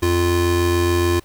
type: tone pair together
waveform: square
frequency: 87 / 348 Hz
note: F2 / F4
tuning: -6 / -6 cents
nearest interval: 2 octaves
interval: 2400 cents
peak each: -20 / -18 dBFS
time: 0.02-1.2 s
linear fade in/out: 10 ms
effects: pink hiss -52 dBFS RMS until 1.24 s